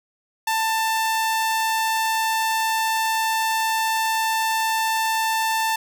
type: tone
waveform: sawtooth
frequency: 889 Hz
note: A5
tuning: 18 cents sharp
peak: -16 dBFS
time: 0.47-5.76 s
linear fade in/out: 5 ms
effects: none